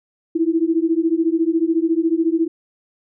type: beating tone pair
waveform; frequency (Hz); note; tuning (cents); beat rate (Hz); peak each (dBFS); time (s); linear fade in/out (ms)
sine; 321.4 / 335.4; E4 / E4; -44 / +30; 14; -18; 0.35-2.48; 10
effects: none